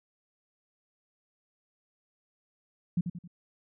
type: tone with echo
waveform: sine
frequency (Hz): 174.61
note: F3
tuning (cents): 0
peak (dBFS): -23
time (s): 2.97-3.01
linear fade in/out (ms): 5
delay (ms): 89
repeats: 3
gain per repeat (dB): -7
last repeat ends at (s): 3.277
effects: none